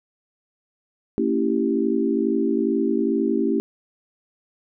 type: chord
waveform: sine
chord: A# diminished seventh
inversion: none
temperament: equal with one note detuned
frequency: 227.6 / 277.2 / 329.6 / 392 Hz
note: A#3 / C#4 / E4 / G4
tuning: -41 / 0 / 0 / 0 cents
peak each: -24 dBFS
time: 1.18-3.6 s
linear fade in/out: 0 ms
effects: none